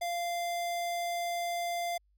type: tone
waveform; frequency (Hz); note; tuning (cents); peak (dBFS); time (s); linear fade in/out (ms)
square; 693; F5; -14; -32; 0.01-1.98; 10
effects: added 50 Hz sine -66 dBFS peak until 2.17 s